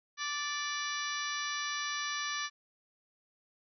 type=harmonic tone with a mistuned harmonic; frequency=585 Hz; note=D5; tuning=7 cents flat; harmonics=2 / 3 / 4 / 5 / 6 / 7 / 8 / 9 / 10; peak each=-39 / -38 / -43 / -46 / -44 / -44 / -47 / -48 / -43 dBFS; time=0.17-2.5 s; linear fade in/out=50 ms; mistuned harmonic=7; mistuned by=-29 cents; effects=none